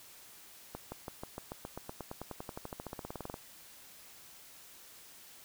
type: accelerating click train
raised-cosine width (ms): 1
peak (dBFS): -26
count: 29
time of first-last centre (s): 0.75-3.341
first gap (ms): 170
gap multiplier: 0.95
effects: white hiss -55 dBFS RMS until 5.44 s